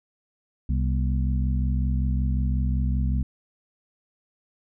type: harmonic tone with a mistuned harmonic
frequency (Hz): 65.41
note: C2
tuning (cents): 0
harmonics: 1 / 2 / 3 / 4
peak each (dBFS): -22 / -28 / -32 / -34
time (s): 0.69-3.23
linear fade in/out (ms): 5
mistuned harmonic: 4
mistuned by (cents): -130
effects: none